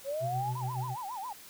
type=linear sweep; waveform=sine; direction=up; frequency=530 to 880 Hz; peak=-31 dBFS; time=0.04-0.54 s; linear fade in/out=50 ms
type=tone with tremolo; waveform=triangle; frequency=125.7 Hz; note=B2; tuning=31 cents sharp; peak=-29 dBFS; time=0.2-0.96 s; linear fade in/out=50 ms; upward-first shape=sine; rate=7.1 Hz; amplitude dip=55%
type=tone with vibrato; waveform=sine; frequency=884 Hz; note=A5; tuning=8 cents sharp; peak=-36 dBFS; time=0.55-1.33 s; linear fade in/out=5 ms; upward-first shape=sine; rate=7.3 Hz; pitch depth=250 cents each way
effects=white hiss -51 dBFS RMS until 1.49 s